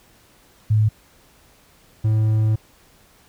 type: tone pair in turn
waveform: sine / triangle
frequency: 107.6 / 108.91 Hz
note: A2 / A2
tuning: -38 / -17 cents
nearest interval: unison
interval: 21 cents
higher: second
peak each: -13 dBFS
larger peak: neither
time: 0.7-0.89 / 2.04-2.56 s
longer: second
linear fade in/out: 10 ms
effects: pink hiss -54 dBFS RMS until 3.28 s